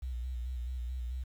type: tone with vibrato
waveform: sine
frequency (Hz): 61.8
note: B1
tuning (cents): +2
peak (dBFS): -34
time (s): 0.02-1.24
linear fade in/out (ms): 10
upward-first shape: square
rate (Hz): 4.6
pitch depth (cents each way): 53
effects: 10-bit